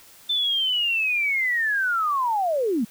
sine linear sweep, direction down, 3558 to 200 Hz, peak -20 dBFS, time 0.29-2.85 s, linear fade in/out 10 ms, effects white hiss -50 dBFS RMS until 2.9 s

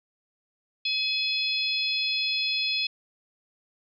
harmonic tone with a mistuned harmonic, 850 Hz, G#5, 40 cents sharp, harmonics 3 / 4 / 5 / 6, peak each -29 / -29 / -30 / -33 dBFS, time 0.85-2.87 s, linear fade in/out 5 ms, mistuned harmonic 5, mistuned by -28 cents, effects none

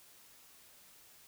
silence, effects white hiss -60 dBFS RMS until 1.27 s

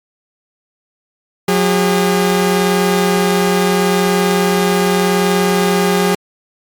sawtooth tone pair together, 182.1 / 405 Hz, F#3 / G#4, -27 / -43 cents, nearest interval octave + major second, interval 1384 cents, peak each -10 dBFS, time 1.48-6.15 s, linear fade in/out 5 ms, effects MP3 96 kbps

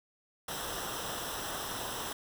pink noise with comb filter, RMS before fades -38 dBFS, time 0.48-2.13 s, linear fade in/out 5 ms, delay 0.44 ms, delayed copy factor -0.7, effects none

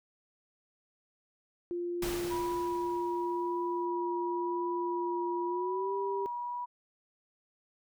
sine tone with pitch glide, 349.2 to 394.2 Hz, F4 to G4, 0 to +10 cents, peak -32 dBFS, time 1.71-6.26 s, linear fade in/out 0 ms, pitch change +210 cents, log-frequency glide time 5.47-5.94 s
pink noise with exponential decay, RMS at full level -36 dBFS, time 2.02-3.86 s, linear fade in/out 5 ms, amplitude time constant 400 ms
sine tone with vibrato, 972 Hz, B5, 28 cents flat, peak -34 dBFS, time 2.3-6.66 s, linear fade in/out 20 ms, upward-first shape triangle, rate 0.94 Hz, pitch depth 19 cents each way
effects none

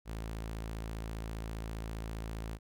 sawtooth tone, 55 Hz, A1, in tune, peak -34 dBFS, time 0.05-2.59 s, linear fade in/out 50 ms, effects none

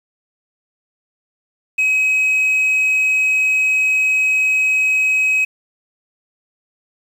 sine tone, 2543 Hz, D#7, 37 cents sharp, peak -10 dBFS, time 1.78-5.45 s, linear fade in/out 10 ms, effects tanh soft clip ceiling -12 dBFS + 7-bit

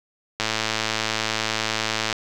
click train, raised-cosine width 0.2 ms, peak -5 dBFS, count 191, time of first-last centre 0.4-2.127 s, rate 110 Hz, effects none

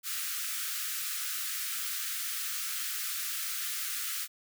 white high-pass noise, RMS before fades -35 dBFS, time 0.03-4.28 s, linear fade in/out 50 ms, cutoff 1200 Hz, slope 96 dB/octave, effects none

